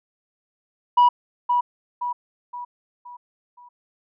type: tone with echo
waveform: sine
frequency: 974 Hz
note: B5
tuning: 24 cents flat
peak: -9 dBFS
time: 0.97-1.09 s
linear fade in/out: 10 ms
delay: 520 ms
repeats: 5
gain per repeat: -7 dB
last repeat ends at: 3.69 s
effects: tanh soft clip ceiling -10 dBFS